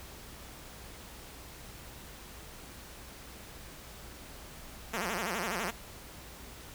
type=tone with vibrato; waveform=5% pulse; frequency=200 Hz; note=G3; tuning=35 cents sharp; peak=-21 dBFS; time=4.93-5.71 s; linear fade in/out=10 ms; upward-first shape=sine; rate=12 Hz; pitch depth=270 cents each way; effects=added 60 Hz sine -54 dBFS peak until 6.74 s + pink hiss -49 dBFS RMS until 6.74 s